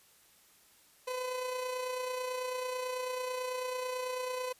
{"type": "tone with amplitude modulation", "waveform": "30% pulse", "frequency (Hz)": 506, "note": "B4", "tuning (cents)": 42, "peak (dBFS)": -30, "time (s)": [1.07, 4.53], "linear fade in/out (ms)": 10, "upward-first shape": "sine", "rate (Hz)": 29.1, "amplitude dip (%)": 40, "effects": ["white hiss -63 dBFS RMS until 4.59 s", "resampled to 32000 Hz"]}